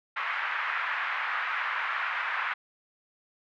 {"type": "band-pass noise", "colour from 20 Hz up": "pink", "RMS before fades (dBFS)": -31, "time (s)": [0.16, 2.54], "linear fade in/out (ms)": 10, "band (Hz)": [1100, 2200], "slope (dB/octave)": 24, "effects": []}